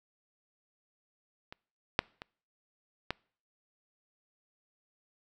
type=clicks; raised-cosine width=0.3 ms; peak=-28 / -7 / -25 / -15 dBFS; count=4; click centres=1.525 / 1.991 / 2.219 / 3.106 s; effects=noise-tail reverb RT60 0.5 s tail -26 dB re dry